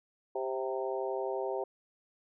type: harmonic tone with a mistuned harmonic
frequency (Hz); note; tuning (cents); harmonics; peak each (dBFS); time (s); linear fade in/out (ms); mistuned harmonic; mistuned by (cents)
131.4; C3; +8; 3 / 4 / 5 / 6 / 7; -35 / -37 / -39 / -41 / -42; 0.35-1.64; 5; 6; -27
effects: none